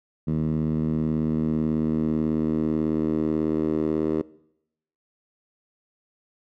10% pulse tone with band-pass filter sweep, 78.2 Hz, D#2, 9 cents sharp, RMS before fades -24 dBFS, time 0.27-4.22 s, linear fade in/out 10 ms, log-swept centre 180 to 360 Hz, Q 2.1, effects noise-tail reverb RT60 0.8 s tail -21 dB re dry

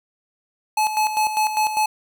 square tone with tremolo, 859 Hz, A5, 42 cents flat, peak -17 dBFS, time 0.77-1.86 s, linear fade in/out 5 ms, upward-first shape square, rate 5 Hz, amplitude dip 60%, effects none

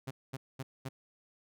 sawtooth tone bursts, 133 Hz, C3, 29 cents sharp, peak -33 dBFS, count 4, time 0.07-0.89 s, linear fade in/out 10 ms, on 40 ms, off 220 ms, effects none

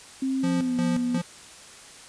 sine tone with pitch glide, 265.5 to 244.9 Hz, C4 to B3, +25 to -14 cents, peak -23 dBFS, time 0.22-1.18 s, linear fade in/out 5 ms, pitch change -139 cents, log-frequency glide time 0.53-0.79 s
square tone with tremolo, 174.61 Hz, F3, in tune, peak -26 dBFS, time 0.43-1.22 s, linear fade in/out 10 ms, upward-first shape square, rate 2.8 Hz, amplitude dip 80%
effects white hiss -46 dBFS RMS until 2.08 s + resampled to 22050 Hz

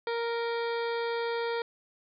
harmonic tone with a mistuned harmonic, 466.2 Hz, A#4, in tune, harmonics 1 / 2 / 3 / 4 / 5 / 7 / 8 / 9 / 10, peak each -30 / -36 / -40 / -42 / -44 / -47 / -48 / -49 / -50 dBFS, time 0.07-1.62 s, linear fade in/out 2 ms, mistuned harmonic 8, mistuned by -21 cents, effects none

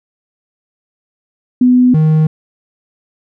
sine / triangle tone pair in turn, 249.8 / 156.28 Hz, B3 / D#3, +20 / +8 cents, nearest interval minor sixth, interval 812 cents, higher first, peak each -5 dBFS, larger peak neither, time 1.61-1.94 / 1.94-2.27 s, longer neither, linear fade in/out 5 ms, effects none

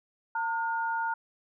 sine tone pair together, 910 / 1430.8 Hz, A#5 / F6, -42 / +41 cents, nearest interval minor sixth, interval 783 cents, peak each -29 / -32 dBFS, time 0.35-1.14 s, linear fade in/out 5 ms, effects none

